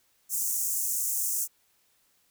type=high-pass noise; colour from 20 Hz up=pink; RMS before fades=-29 dBFS; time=0.29-1.48 s; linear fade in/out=50 ms; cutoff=6400 Hz; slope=48 dB/octave; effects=white hiss -68 dBFS RMS until 2.3 s

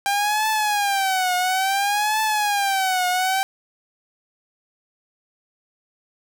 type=tone with vibrato; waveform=sawtooth; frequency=794 Hz; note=G5; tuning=22 cents sharp; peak=-15 dBFS; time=0.06-3.43 s; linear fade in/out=0 ms; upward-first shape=triangle; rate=0.58 Hz; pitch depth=170 cents each way; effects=none

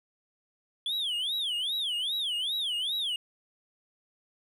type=tone with vibrato; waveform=triangle; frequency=3322 Hz; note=G#7; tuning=in tune; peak=-27 dBFS; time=0.86-3.16 s; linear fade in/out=2 ms; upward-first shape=sine; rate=2.5 Hz; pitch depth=270 cents each way; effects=none

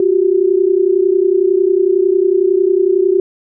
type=tone pair together; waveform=sine; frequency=358.4 / 389.4 Hz; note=F4 / G4; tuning=+45 / -12 cents; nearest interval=minor second; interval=143 cents; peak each=-12 dBFS; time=0-3.2 s; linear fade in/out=2 ms; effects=none

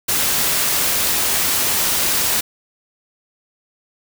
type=noise; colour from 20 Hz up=white; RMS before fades=-18 dBFS; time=0.08-2.41 s; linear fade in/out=10 ms; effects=none

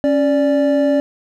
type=tone pair together; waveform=triangle; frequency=276.1 / 585 Hz; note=C#4 / D5; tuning=-7 / -7 cents; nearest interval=octave + minor second; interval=1300 cents; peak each=-13 dBFS; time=0.04-1 s; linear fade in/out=0 ms; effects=none

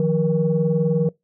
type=tone cluster; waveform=sine; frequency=156.8 / 176.5 / 475.4 Hz; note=D#3 / F3 / A#4; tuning=+14 / +19 / +34 cents; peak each=-20 dBFS; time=0-1.09 s; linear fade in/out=2 ms; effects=noise-tail reverb RT60 0.2 s tail -24 dB re dry + tanh soft clip ceiling -9 dBFS

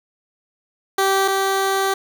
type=tone pair in turn; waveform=15% pulse; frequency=388.4 / 388.4 Hz; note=G4 / G4; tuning=-16 / -16 cents; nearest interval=unison; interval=0 cents; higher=neither; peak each=-9 / -11 dBFS; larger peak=first; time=0.98-1.28 / 1.28-1.94 s; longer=second; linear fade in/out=5 ms; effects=none

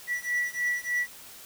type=beating tone pair; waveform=triangle; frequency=1950 / 1953.3 Hz; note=B6 / B6; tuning=-23 / -20 cents; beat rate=3.3 Hz; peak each=-28 dBFS; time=0.07-1.07 s; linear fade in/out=50 ms; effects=white hiss -47 dBFS RMS until 1.45 s

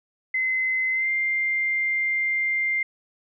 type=tone with pitch glide; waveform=sine; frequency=2051 to 2100 Hz; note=C7 to C7; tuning=-35 to +6 cents; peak=-21 dBFS; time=0.34-2.83 s; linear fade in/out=5 ms; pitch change=+41 cents; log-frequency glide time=0.92-1.09 s; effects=none

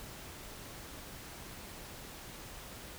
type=silence; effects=pink hiss -48 dBFS RMS until 2.98 s

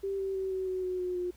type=tone with pitch steps; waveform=sine; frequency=392 / 386.8 / 381.7 / 376.7 / 371.7 / 366.8 / 362 / 357.2 Hz; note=G4 / G4 / G4 / F#4 / F#4 / F#4 / F#4 / F4; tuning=0 / -23 / -46 / +31 / +8 / -15 / -38 / +39 cents; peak=-30 dBFS; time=0.03-1.31 s; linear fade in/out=10 ms; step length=160 ms; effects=added 60 Hz sine -55 dBFS peak until 1.36 s + pink hiss -62 dBFS RMS until 1.36 s

